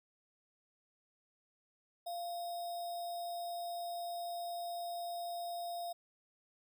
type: tone with sample-and-hold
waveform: sine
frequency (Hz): 693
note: F5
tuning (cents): -14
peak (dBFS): -38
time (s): 2.06-5.93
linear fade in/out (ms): 10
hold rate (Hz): 4410
effects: none